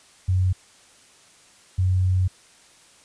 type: tone pair in turn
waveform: sine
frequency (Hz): 92.5 / 92.5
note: F#2 / F#2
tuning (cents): 0 / 0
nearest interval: unison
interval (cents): 0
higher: neither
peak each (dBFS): -17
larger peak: neither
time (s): 0.28-0.53 / 1.78-2.28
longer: second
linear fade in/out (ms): 10
effects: white hiss -53 dBFS RMS until 3.04 s + resampled to 22050 Hz